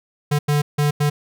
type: tone bursts at uneven times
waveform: square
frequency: 146.83 Hz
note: D3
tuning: in tune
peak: -16 dBFS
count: 4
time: 0.31-0.39 / 0.48-0.62 / 0.78-0.91 / 1-1.1 s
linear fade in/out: 10 ms
effects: none